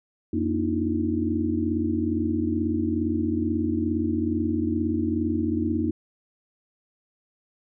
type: tone cluster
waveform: sine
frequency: 88.7 / 235.7 / 291.2 / 313.5 / 350.3 Hz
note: F2 / A#3 / D4 / D#4 / F4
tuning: +27 / +19 / -15 / +13 / +5 cents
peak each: -30 / -27 / -31 / -26 / -33 dBFS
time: 0.33-5.91 s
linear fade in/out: 5 ms
effects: none